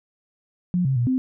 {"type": "tone with pitch steps", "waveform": "sine", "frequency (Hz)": [178.7, 133.6, 120.7, 258.2], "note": ["F3", "C3", "B2", "C4"], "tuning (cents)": [40, 36, -39, -23], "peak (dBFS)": -18, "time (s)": [0.74, 1.18], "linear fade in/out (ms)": 0, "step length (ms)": 110, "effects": []}